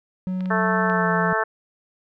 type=tone with pitch glide; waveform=triangle; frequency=185 to 174.92 Hz; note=F#3 to F3; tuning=0 to +3 cents; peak=-21 dBFS; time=0.27-1.33 s; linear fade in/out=0 ms; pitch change=-97 cents; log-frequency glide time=0.85-1.1 s
type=clicks; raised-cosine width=0.3 ms; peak=-25 dBFS; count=3; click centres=0.407 / 0.458 / 0.899 s
type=harmonic tone; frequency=220 Hz; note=A3; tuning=in tune; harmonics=2 / 3 / 4 / 5 / 6 / 7 / 8; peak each=-27 / -27 / -27 / -27 / -27 / -27 / -27 dBFS; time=0.5-1.44 s; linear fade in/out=10 ms
effects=none